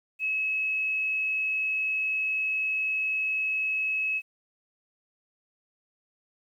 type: tone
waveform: sine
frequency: 2576 Hz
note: E7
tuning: 41 cents flat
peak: -25 dBFS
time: 0.19-4.22 s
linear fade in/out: 50 ms
effects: 10-bit